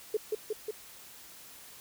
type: tone with echo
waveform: sine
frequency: 429 Hz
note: A4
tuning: 44 cents flat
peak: -25 dBFS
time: 0.14-0.17 s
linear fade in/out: 5 ms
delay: 180 ms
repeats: 3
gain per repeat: -2 dB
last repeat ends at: 0.71 s
effects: white hiss -51 dBFS RMS until 1.8 s